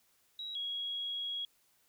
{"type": "tone pair in turn", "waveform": "sine", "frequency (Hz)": [3863, 3313], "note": ["B7", "G#7"], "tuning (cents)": [-39, -5], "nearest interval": "minor third", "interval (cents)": 266, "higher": "first", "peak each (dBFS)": [-39, -35], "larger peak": "second", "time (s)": [[0.39, 0.55], [0.55, 1.45]], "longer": "second", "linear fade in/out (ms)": 2, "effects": ["white hiss -71 dBFS RMS until 1.88 s"]}